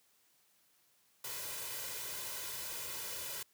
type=noise with comb filter; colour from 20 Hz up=white; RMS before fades=-42 dBFS; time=1.24-3.43 s; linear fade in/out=5 ms; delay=2 ms; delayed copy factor=+0.65; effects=white hiss -71 dBFS RMS until 3.53 s + high-pass 80 Hz 12 dB/octave